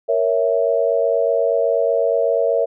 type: chord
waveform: sine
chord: A# diminished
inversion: none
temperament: equal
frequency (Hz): 466.2 / 554.4 / 659.3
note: A#4 / C#5 / E5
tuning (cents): 0 / 0 / 0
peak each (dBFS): -19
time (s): 0.08-2.66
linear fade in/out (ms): 20
effects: none